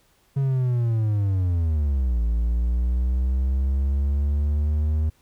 triangle linear two-way sweep, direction down then up, 139 to 55.9 to 78 Hz, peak -17 dBFS, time 0.36-5.1 s, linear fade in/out 10 ms, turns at 2.23 s, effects pink hiss -62 dBFS RMS until 5.21 s

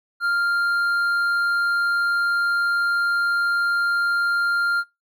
triangle tone with hard clipping, 1396.9 Hz, F6, in tune, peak -20 dBFS, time 0.2-4.84 s, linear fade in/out 50 ms, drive 8 dB, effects noise-tail reverb RT60 0.2 s tail -20 dB re dry

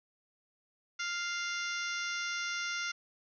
harmonic tone, 698 Hz, F5, 1 cent flat, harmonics 2 / 3 / 4 / 5 / 6 / 7 / 8 / 9, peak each -37 / -39 / -44 / -45 / -48 / -48 / -43 / -47 dBFS, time 0.99-2.92 s, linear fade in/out 10 ms, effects none

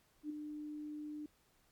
sine tone with ADSR envelope, 300 Hz, D4, 37 cents sharp, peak -36 dBFS, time 0.23-1.26 s, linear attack 70 ms, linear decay 6 ms, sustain -6 dB, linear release 3 ms, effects pink hiss -72 dBFS RMS until 1.71 s + MP3 96 kbps

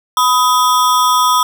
square ring-modulated tone, 1130 Hz, C#6, 33 cents sharp, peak -7 dBFS, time 0.17-1.43 s, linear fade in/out 2 ms, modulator 130 Hz, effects none

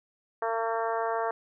harmonic tone, 226.9 Hz, A#3, 47 cents flat, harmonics 2 / 3 / 4 / 5 / 6 / 7 / 8, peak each -32 / -31 / -33 / -35 / -39 / -40 / -44 dBFS, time 0.42-1.31 s, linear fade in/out 2 ms, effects none

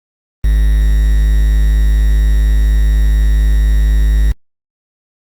triangle tone with quantisation, 52.1 Hz, G#1, 6 cents sharp, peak -5 dBFS, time 0.44-4.32 s, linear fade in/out 5 ms, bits 5, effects Opus 32 kbps

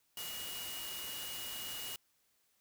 sine tone in noise, 2891 Hz, F#7, 41 cents flat, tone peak -45 dBFS, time 0.17-1.96 s, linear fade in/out 2 ms, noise white, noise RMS -44 dBFS, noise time 0.17-1.96 s, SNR -4 dB, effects white hiss -75 dBFS RMS until 2.6 s

